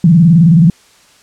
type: tone with vibrato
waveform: sine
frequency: 166.1 Hz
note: E3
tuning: 13 cents sharp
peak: -3 dBFS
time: 0.04-0.7 s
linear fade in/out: 2 ms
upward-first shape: square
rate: 19 Hz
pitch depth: 130 cents each way
effects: white hiss -46 dBFS RMS until 1.22 s + low-pass 8000 Hz 12 dB/octave